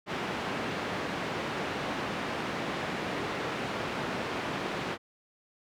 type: band-pass noise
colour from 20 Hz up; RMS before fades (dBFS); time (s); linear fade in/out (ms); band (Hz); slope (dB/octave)
pink; -34; 0.06-4.98; 50; 180 to 2700; 12
effects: none